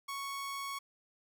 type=tone; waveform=sawtooth; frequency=1108.7 Hz; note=C#6; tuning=in tune; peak=-34 dBFS; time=0.08-0.79 s; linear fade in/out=10 ms; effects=none